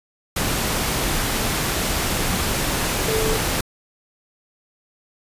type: tone in noise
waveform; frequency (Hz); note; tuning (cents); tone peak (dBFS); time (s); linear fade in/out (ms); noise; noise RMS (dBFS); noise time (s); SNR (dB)
sine; 440; A4; 0; -22; 3.08-3.37; 5; pink; -22; 0.36-3.61; -3
effects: resampled to 32000 Hz